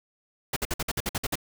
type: noise bursts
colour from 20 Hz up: pink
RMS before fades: -28 dBFS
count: 10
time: 0.53-1.356 s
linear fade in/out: 5 ms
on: 34 ms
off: 54 ms
effects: none